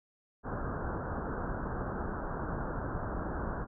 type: low-pass noise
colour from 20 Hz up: pink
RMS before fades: -36 dBFS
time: 0.43-3.67 s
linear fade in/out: 50 ms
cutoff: 1600 Hz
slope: 96 dB/octave
effects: none